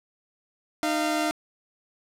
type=tone pair together; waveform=sawtooth; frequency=307.4 / 690 Hz; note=D#4 / F5; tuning=-21 / -21 cents; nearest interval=octave + major second; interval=1400 cents; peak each=-22 / -23 dBFS; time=0.83-1.31 s; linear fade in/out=0 ms; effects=low-pass 12000 Hz 12 dB/octave